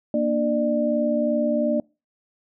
sine tone cluster, 235.2 / 298 / 597 Hz, A#3 / D4 / D5, +16 / +25 / +28 cents, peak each -23 / -26 / -22 dBFS, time 0.14-1.8 s, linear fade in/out 2 ms, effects noise-tail reverb RT60 0.3 s tail -26 dB re dry

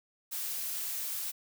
blue noise, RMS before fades -36 dBFS, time 0.31-1.32 s, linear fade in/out 20 ms, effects none

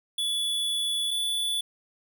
square tone pair in turn, 3432 / 3456 Hz, A7 / A7, -44 / -32 cents, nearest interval unison, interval 12 cents, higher second, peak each -26 dBFS, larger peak neither, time 0.18-1.11 / 1.11-1.61 s, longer first, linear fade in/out 5 ms, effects none

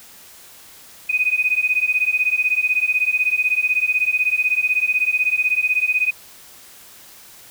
sine beating tone pair, 2489 / 2505 Hz, D#7 / D#7, 0 / +11 cents, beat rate 16 Hz, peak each -19 dBFS, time 1.09-6.11 s, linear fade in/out 10 ms, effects white hiss -44 dBFS RMS until 7.5 s

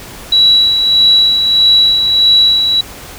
sine tone with tremolo, 3915 Hz, B7, 16 cents flat, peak -4 dBFS, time 0.32-2.81 s, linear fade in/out 5 ms, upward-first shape sine, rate 1.6 Hz, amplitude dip 45%, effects pink hiss -31 dBFS RMS until 3.18 s

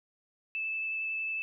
sine tone with vibrato, 2627 Hz, E7, 7 cents flat, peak -31 dBFS, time 0.55-1.42 s, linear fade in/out 0 ms, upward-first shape sine, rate 11 Hz, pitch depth 8 cents each way, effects none

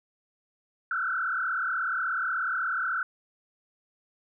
sine tone with frequency modulation, 1435 Hz, F6, 47 cents sharp, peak -26 dBFS, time 0.91-3.03 s, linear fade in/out 2 ms, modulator 36.5 Hz, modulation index 3.1, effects none

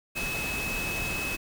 sine tone in noise, 2579 Hz, E7, 39 cents flat, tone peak -31 dBFS, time 0.15-1.37 s, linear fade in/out 20 ms, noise pink, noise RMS -34 dBFS, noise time 0.15-1.37 s, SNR 0 dB, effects none

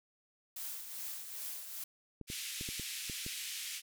blue noise with tremolo, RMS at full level -41 dBFS, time 0.56-1.84 s, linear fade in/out 5 ms, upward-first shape triangle, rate 2.5 Hz, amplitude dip 55%
clicks, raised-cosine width 3 ms, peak -31 dBFS, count 7, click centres 2.213 / 2.301 / 2.611 / 2.689 / 2.797 / 3.098 / 3.264 s
pink band-pass noise, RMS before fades -42 dBFS, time 2.27-3.82 s, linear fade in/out 50 ms, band 2300 to 14000 Hz, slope 24 dB/octave
effects none

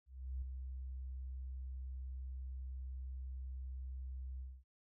sine tone with ADSR envelope, 64.7 Hz, C2, 19 cents flat, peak -37 dBFS, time 0.06-4.64 s, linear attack 360 ms, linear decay 5 ms, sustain -5 dB, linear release 240 ms, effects none

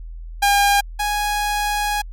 sawtooth tone pair in turn, 807 / 829.7 Hz, G#5 / G#5, -50 / -2 cents, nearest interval unison, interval 48 cents, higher second, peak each -9 / -15 dBFS, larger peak first, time 0.42-0.81 / 0.99-2.02 s, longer second, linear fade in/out 10 ms, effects added 41 Hz sine -30 dBFS peak until 2.12 s + MP3 64 kbps

